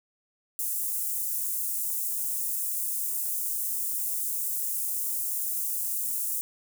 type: high-pass noise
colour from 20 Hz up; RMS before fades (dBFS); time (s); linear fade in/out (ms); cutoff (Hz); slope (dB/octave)
white; -30; 0.59-6.41; 0; 8100; 24
effects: none